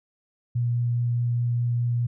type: tone with vibrato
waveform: sine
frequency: 120 Hz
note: B2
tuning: 49 cents flat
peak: -21 dBFS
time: 0.55-2.07 s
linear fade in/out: 10 ms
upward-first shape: triangle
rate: 4.8 Hz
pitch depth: 8 cents each way
effects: none